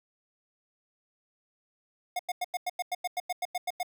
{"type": "tone bursts", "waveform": "square", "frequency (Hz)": 719, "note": "F#5", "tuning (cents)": -50, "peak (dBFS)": -29, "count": 14, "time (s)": [2.16, 3.831], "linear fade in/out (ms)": 5, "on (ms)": 33, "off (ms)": 93, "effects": []}